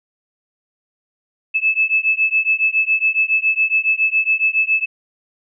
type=beating tone pair; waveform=sine; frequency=2608 / 2615.2 Hz; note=E7 / E7; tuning=-19 / -14 cents; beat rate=7.2 Hz; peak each=-17 dBFS; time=1.54-4.86 s; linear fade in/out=20 ms; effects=none